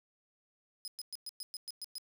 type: tone bursts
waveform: sawtooth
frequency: 5040 Hz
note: D#8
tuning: 21 cents sharp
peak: -37 dBFS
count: 9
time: 0.85-1.982 s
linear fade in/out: 0 ms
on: 28 ms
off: 110 ms
effects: 12-bit